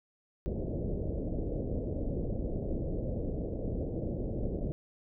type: low-pass noise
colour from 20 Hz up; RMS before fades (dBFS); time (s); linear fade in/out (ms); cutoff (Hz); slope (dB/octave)
pink; -34; 0.46-4.72; 0; 590; 48
effects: none